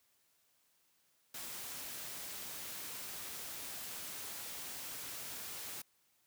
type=noise; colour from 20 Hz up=white; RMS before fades=-45 dBFS; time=1.34-5.82 s; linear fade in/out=5 ms; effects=white hiss -74 dBFS RMS until 6.26 s + high-pass 60 Hz 12 dB/octave